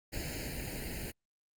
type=noise with comb filter; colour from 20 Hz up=pink; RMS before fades=-39 dBFS; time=0.12-1.12 s; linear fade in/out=20 ms; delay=0.43 ms; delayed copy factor=+0.95; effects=Opus 48 kbps